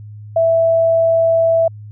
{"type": "tone", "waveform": "sine", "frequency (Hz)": 659.3, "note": "E5", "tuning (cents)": 0, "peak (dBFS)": -10, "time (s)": [0.36, 1.68], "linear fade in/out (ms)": 5, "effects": ["added 105 Hz sine -31 dBFS peak until 1.91 s"]}